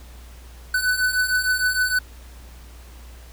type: beating tone pair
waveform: square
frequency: 1495 / 1501.5 Hz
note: F#6 / F#6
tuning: +17 / +25 cents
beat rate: 6.5 Hz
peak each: -25 / -21 dBFS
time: 0.74-1.99 s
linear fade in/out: 5 ms
effects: added 60 Hz sine -40 dBFS peak until 3.32 s + pink hiss -49 dBFS RMS until 3.32 s